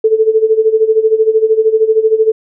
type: tone with tremolo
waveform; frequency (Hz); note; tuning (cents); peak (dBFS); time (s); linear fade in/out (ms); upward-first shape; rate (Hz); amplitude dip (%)
sine; 440; A4; 0; -4; 0.04-2.32; 5; sine; 13; 80
effects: none